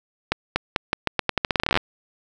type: accelerating click train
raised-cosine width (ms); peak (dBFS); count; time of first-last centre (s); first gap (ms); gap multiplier
0.3; -3; 21; 0.32-1.774; 240; 0.84
effects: none